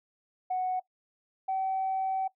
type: tone pair in turn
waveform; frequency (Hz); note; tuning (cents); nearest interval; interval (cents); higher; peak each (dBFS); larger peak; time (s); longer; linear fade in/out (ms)
sine; 740 / 764.3; F#5 / G5; 0 / -44; minor second; 56; second; -26; neither; 0.5-0.8 / 1.48-2.28; second; 10
effects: noise-tail reverb RT60 0.1 s tail -19 dB re dry + tanh soft clip ceiling -23 dBFS